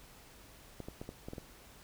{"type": "clicks", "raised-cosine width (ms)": 2, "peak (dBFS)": -29, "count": 7, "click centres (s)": [0.803, 0.885, 1.015, 1.091, 1.285, 1.334, 1.382], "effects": ["added 50 Hz sine -63 dBFS peak until 1.83 s", "pink hiss -57 dBFS RMS until 1.83 s"]}